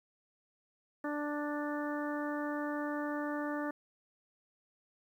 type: harmonic tone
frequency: 294.4 Hz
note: D4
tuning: 4 cents sharp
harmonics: 1 / 2 / 3 / 4 / 5 / 6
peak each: -36 / -40 / -44 / -44 / -46 / -45 dBFS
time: 1.04-3.71 s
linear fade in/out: 5 ms
effects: 11-bit